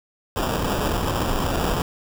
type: noise with sample-and-hold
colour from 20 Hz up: pink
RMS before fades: -23 dBFS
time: 0.36-1.82 s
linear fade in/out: 0 ms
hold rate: 2100 Hz
effects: none